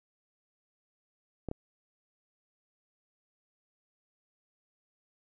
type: clicks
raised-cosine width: 2 ms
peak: -22 dBFS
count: 2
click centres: 1.487 / 1.514 s
effects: none